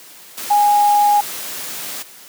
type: tone in noise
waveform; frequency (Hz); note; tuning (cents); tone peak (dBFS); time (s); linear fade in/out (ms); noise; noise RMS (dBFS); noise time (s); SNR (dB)
sine; 825; G#5; -12; -10; 0.5-1.21; 10; white; -28; 0.37-2.03; +15
effects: white hiss -41 dBFS RMS until 2.28 s + high-pass 150 Hz 12 dB/octave